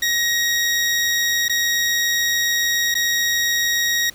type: tone with dropouts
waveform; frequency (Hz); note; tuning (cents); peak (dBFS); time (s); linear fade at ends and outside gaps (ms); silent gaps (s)
20% pulse; 1887; A#6; +21; -12; 0.02-4.1; 5; 1.483-1.495 / 2.943-2.951
effects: pink hiss -46 dBFS RMS until 4.14 s